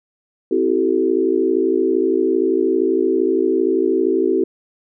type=chord; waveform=sine; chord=A minor seventh; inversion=first; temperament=equal with one note detuned; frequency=261.6 / 329.6 / 382.4 / 440 Hz; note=C4 / E4 / G4 / A4; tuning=0 / 0 / -43 / 0 cents; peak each=-23 / -19 / -17 / -22 dBFS; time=0.51-4.44 s; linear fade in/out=5 ms; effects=none